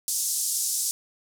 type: band-pass noise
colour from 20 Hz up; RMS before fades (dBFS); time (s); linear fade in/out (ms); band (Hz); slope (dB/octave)
white; -27; 0.08-0.91; 0; 5400 to 11000; 24
effects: none